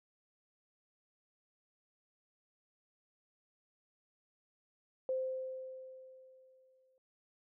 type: tone with exponential decay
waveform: sine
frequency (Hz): 520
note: C5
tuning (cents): -11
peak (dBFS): -31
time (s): 5.09-6.98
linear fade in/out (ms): 1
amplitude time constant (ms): 410
effects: none